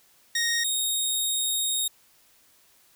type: tone pair in turn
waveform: 15% pulse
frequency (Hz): 1864.7 / 3729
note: A#6 / A#7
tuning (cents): 0 / 0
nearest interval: octave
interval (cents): 1200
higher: second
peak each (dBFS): -17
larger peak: neither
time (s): 0.35-0.64 / 0.64-1.88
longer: second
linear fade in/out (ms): 5
effects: white hiss -60 dBFS RMS until 2.95 s